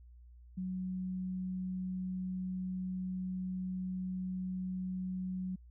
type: tone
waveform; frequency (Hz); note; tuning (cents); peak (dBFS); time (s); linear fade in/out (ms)
sine; 185; F#3; 0; -35; 0.57-5.56; 10
effects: added 60 Hz sine -53 dBFS peak until 5.7 s